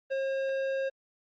sine tone with tanh clipping, 538 Hz, C5, 48 cents sharp, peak -30 dBFS, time 0.1-0.9 s, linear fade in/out 20 ms, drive 12 dB, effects Opus 24 kbps

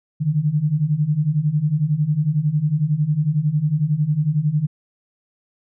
sine beating tone pair, 144.2 / 155.2 Hz, D3 / D#3, -31 / -4 cents, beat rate 11 Hz, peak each -21 / -18 dBFS, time 0.2-4.67 s, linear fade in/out 20 ms, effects none

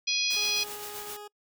harmonic tone, 830.6 Hz, G#5, in tune, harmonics 3 / 4 / 5 / 6 / 7, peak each -30 / -32 / -31 / -31 / -33 dBFS, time 0.07-0.64 s, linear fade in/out 10 ms
white noise with tremolo, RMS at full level -39 dBFS, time 0.3-1.17 s, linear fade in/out 5 ms, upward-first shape sine, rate 7.7 Hz, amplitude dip 45%
20% pulse tone, 415.3 Hz, G#4, in tune, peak -36 dBFS, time 0.36-1.28 s, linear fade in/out 10 ms
effects noise-tail reverb RT60 0.1 s tail -25 dB re dry

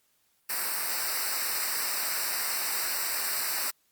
white noise with comb filter, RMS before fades -30 dBFS, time 0.49-3.71 s, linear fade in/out 10 ms, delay 0.3 ms, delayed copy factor -1, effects white hiss -70 dBFS RMS until 3.91 s + Opus 48 kbps

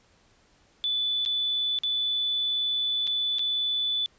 sine tone with dropouts, 3481 Hz, A7, 19 cents flat, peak -24 dBFS, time 0.84-4.06 s, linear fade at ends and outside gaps 0 ms, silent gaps 1.251-1.26 / 1.788-1.835 / 3.07-3.075 / 3.385-3.393 s, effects pink hiss -62 dBFS RMS until 4.18 s + resampled to 16000 Hz

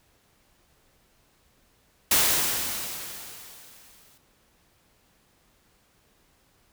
white noise with exponential decay, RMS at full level -19 dBFS, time 2.11-4.18 s, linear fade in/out 5 ms, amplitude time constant 450 ms, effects pink hiss -64 dBFS RMS until 6.72 s

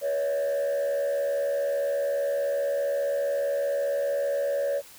sine tone with frequency modulation, 564 Hz, C#5, 30 cents sharp, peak -21 dBFS, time 0.01-4.82 s, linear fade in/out 50 ms, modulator 75.2 Hz, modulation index 0.59, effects tanh soft clip ceiling -23 dBFS + white hiss -49 dBFS RMS until 4.98 s

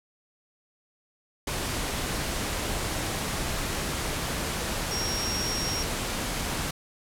sine tone in noise, 5588 Hz, F8, in tune, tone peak -30 dBFS, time 4.91-5.83 s, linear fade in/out 5 ms, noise pink, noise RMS -30 dBFS, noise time 1.47-6.71 s, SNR -3 dB, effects low-pass 12000 Hz 12 dB/octave

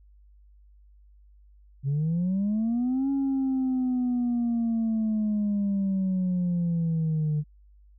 sine linear two-way sweep, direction up then down, 133.1 to 276.4 to 148 Hz, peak -21 dBFS, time 1.83-7.44 s, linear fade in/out 50 ms, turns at 3.1 s, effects tanh soft clip ceiling -21 dBFS + added 50 Hz sine -52 dBFS peak until 7.98 s

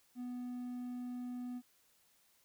triangle tone, 246.9 Hz, B3, in tune, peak -38 dBFS, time 0.15-1.62 s, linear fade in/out 50 ms, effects white hiss -71 dBFS RMS until 2.44 s

